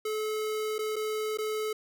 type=tone with dropouts; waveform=square; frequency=431 Hz; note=A4; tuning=36 cents flat; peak=-30 dBFS; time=0.05-1.73 s; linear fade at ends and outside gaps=5 ms; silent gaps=0.783-0.789 / 0.959-0.963 / 1.374-1.385 s; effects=none